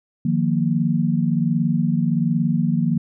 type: chord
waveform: sine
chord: Eb suspended second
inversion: none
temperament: equal with one note detuned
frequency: 155.56 / 176.85 / 233.1 Hz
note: Eb3 / F3 / Bb3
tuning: 0 / +22 / 0 cents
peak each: -21 dBFS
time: 0.25-2.98 s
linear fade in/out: 5 ms
effects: none